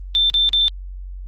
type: tone bursts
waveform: sine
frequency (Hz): 3560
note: A7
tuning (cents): +20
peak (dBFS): -13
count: 3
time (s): 0.15-0.682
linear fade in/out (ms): 0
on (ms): 150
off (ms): 41
effects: added 46 Hz sine -29 dBFS peak until 1.27 s + Opus 32 kbps